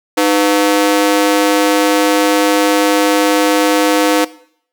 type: ring-modulated tone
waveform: sawtooth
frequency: 405 Hz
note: G#4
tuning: 43 cents flat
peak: -3 dBFS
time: 0.17-4.25 s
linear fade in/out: 10 ms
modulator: 96.1 Hz
effects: noise-tail reverb RT60 0.6 s tail -18 dB re dry